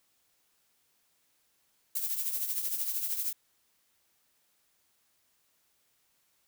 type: noise with tremolo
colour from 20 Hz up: violet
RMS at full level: -30 dBFS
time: 1.95-3.33 s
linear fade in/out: 5 ms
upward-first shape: triangle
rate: 13 Hz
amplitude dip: 65%
effects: white hiss -72 dBFS RMS until 6.47 s